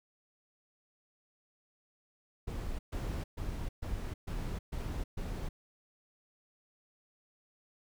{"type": "noise bursts", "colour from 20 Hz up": "brown", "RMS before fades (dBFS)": -37, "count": 7, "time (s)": [2.47, 5.49], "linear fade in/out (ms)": 10, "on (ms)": 320, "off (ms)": 130, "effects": []}